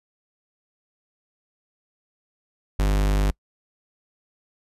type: tone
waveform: 45% pulse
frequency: 50 Hz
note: G1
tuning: 35 cents sharp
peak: -18 dBFS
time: 2.79-3.31 s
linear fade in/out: 5 ms
effects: noise-tail reverb RT60 0.1 s tail -26 dB re dry + resampled to 32000 Hz